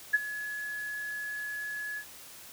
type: tone with ADSR envelope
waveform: sine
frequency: 1696 Hz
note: G#6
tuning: 36 cents sharp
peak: -18 dBFS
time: 0.13-2.05 s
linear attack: 15 ms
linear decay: 28 ms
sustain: -16 dB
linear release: 76 ms
effects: white hiss -49 dBFS RMS until 2.52 s